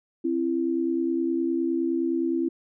sine tone pair together, 265.5 / 335.2 Hz, C4 / E4, +25 / +29 cents, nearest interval major third, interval 404 cents, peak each -27 / -24 dBFS, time 0.24-2.49 s, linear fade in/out 10 ms, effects none

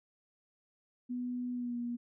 sine tone with pitch glide, 246.9 to 239.6 Hz, B3 to A#3, 0 to +48 cents, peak -34 dBFS, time 1.09-1.97 s, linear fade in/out 20 ms, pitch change -52 cents, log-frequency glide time 1.53-1.77 s, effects none

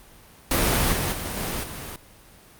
pink noise with level steps, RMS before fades -21 / -25 / -30 / -28 / -35 dBFS, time 0.51-1.96 s, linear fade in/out 2 ms, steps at 0.92 / 1.12 / 1.36 / 1.63 s, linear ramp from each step 10 ms, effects pink hiss -50 dBFS RMS until 2.59 s + Opus 32 kbps

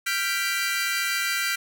sawtooth chord, G dominant seventh, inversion third, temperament equal with one note detuned, 1386.5 / 1568 / 1975.5 / 2349 Hz, F6 / G6 / B6 / D7, -13 / 0 / 0 / 0 cents, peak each -26 dBFS, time 0.06-1.56 s, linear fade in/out 10 ms, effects none

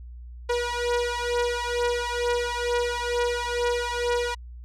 sawtooth beating tone pair, 480.9 / 483.1 Hz, B4 / B4, -46 / -38 cents, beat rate 2.2 Hz, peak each -23 dBFS, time 0.49-4.35 s, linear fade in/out 10 ms, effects added 60 Hz sine -38 dBFS peak until 4.64 s + low-pass 7000 Hz 12 dB/octave

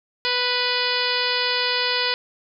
harmonic tone with a mistuned harmonic, 493.9 Hz, B4, in tune, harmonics 1 / 2 / 3 / 4 / 5 / 6 / 7 / 8 / 9 / 10, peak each -29 / -29 / -29 / -29 / -29 / -29 / -29 / -29 / -29 / -29 dBFS, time 0.25-2.14 s, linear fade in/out 0 ms, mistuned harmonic 8, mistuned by +46 cents, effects none

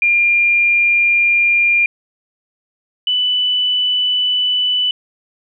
sine tone pair in turn, 2400 / 2985 Hz, D7 / F#7, +37 / +15 cents, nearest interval major third, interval 378 cents, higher second, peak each -10 / -13 dBFS, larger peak first, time 0.02-1.86 / 3.07-4.91 s, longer neither, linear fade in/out 2 ms, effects none

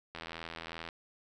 click train, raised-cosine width 0.3 ms, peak -25 dBFS, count 62, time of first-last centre 0.15-0.888 s, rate 82.6 Hz, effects none

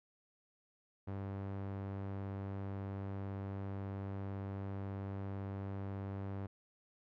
sawtooth tone with low-pass filter, 98.1 Hz, G2, 2 cents sharp, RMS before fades -42 dBFS, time 1.07-6.47 s, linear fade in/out 10 ms, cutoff 1400 Hz, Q 0.58, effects none

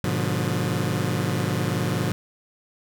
sawtooth chord, G# diminished seventh, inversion none, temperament just, 103.83 / 124.59 / 149.51 / 179.41 Hz, G#2 / B2 / D3 / F3, 0 / +16 / +31 / +47 cents, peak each -24 dBFS, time 0.04-2.12 s, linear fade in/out 0 ms, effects none

